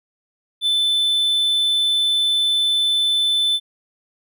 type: tone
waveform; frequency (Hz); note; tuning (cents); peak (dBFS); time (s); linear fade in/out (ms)
triangle; 3520; A7; 0; -14; 0.61-3.6; 50
effects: none